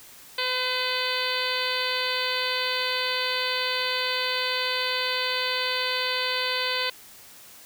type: harmonic tone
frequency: 507 Hz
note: B4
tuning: 45 cents sharp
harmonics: 1 / 2 / 3 / 4 / 5 / 6 / 7 / 8 / 9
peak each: -33 / -33 / -33 / -33 / -33 / -33 / -33 / -33 / -33 dBFS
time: 0.38-6.9 s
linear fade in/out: 5 ms
effects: white hiss -48 dBFS RMS until 7.65 s